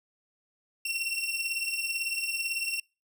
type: beating tone pair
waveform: sawtooth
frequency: 2714 / 2732 Hz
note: E7 / F7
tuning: +50 / -39 cents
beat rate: 18 Hz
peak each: -29 dBFS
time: 0.85-2.8 s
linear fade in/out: 5 ms
effects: noise-tail reverb RT60 0.3 s tail -26 dB re dry